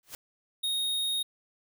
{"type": "noise with exponential growth", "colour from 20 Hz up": "white", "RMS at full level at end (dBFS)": -37, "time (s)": [0.03, 0.15], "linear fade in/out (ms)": 1, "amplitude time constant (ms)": 26}
{"type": "tone", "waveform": "square", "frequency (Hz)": 3729, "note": "A#7", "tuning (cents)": 0, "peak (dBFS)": -28, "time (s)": [0.63, 1.23], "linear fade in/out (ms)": 10}
{"effects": []}